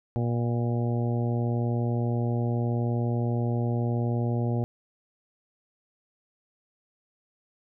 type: harmonic tone with a mistuned harmonic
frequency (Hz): 119.2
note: A#2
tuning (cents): +39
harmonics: 1 / 2 / 3 / 4 / 5 / 6 / 7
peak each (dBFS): -25 / -31 / -35 / -37 / -39 / -41 / -42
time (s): 0.16-4.64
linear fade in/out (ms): 0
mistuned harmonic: 7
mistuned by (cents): -42
effects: none